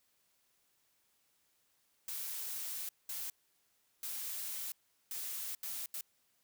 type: noise bursts at uneven times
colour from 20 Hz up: blue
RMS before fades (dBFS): -41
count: 6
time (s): 2.08-2.89 / 3.09-3.3 / 4.03-4.72 / 5.11-5.55 / 5.63-5.86 / 5.94-6.01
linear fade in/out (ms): 2
effects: white hiss -75 dBFS RMS until 6.43 s